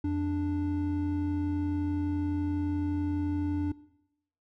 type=tone pair together; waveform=triangle; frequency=87.31 / 293.7 Hz; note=F2 / D4; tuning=0 / 0 cents; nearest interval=octave + major sixth; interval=2100 cents; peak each=-30 / -26 dBFS; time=0.04-3.72 s; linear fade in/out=5 ms; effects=noise-tail reverb RT60 0.8 s tail -19 dB re dry